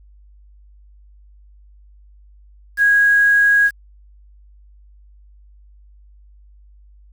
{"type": "tone with quantisation", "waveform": "sine", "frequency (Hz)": 1648, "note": "G#6", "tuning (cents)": -14, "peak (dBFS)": -10, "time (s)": [2.77, 3.71], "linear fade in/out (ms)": 50, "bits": 6, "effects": ["added 50 Hz sine -44 dBFS peak until 7.12 s"]}